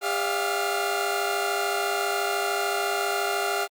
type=tone cluster; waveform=25% pulse; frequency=402 / 576 / 658 / 711 / 1388 Hz; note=G4 / D5 / E5 / F5 / F6; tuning=+44 / -34 / -3 / +31 / -11 cents; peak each=-25 / -33 / -30 / -25 / -28 dBFS; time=0.01-3.68 s; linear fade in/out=50 ms; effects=Opus 48 kbps